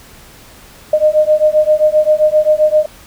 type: beating tone pair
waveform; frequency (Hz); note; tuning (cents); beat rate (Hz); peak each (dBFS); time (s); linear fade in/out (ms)
sine; 609 / 616.6; D#5 / D#5; -37 / -16; 7.6; -11; 0.93-2.86; 5
effects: pink hiss -40 dBFS RMS until 3.06 s